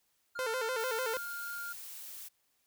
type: tone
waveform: triangle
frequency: 1408 Hz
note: F6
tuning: 14 cents sharp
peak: -37 dBFS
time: 0.35-1.73 s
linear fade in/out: 10 ms
type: tone with vibrato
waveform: sawtooth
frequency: 480 Hz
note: B4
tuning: 49 cents flat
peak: -29 dBFS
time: 0.39-1.17 s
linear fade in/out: 0 ms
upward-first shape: square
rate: 6.7 Hz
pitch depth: 120 cents each way
type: noise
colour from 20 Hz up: blue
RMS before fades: -46 dBFS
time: 0.78-2.29 s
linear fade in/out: 20 ms
effects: white hiss -75 dBFS RMS until 2.66 s